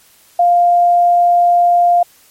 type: tone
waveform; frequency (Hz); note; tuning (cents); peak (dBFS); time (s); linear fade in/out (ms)
sine; 700; F5; +4; -7; 0.39-2.03; 5
effects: white hiss -48 dBFS RMS until 2.3 s + MP3 64 kbps